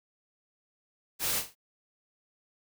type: noise with echo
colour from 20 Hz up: white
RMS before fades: -30 dBFS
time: 1.19-1.43 s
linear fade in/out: 50 ms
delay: 41 ms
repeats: 3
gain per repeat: -9 dB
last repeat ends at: 1.553 s
effects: none